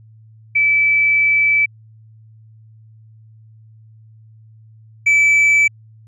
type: tone pair in turn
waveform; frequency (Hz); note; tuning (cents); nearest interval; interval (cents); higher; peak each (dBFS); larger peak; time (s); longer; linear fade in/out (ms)
sine / triangle; 2309 / 2309; D7 / D7; -30 / -30; unison; 0; neither; -11 / -8; second; 0.55-1.66 / 5.06-5.68; first; 10
effects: added 110 Hz sine -42 dBFS peak until 6.07 s + resampled to 24000 Hz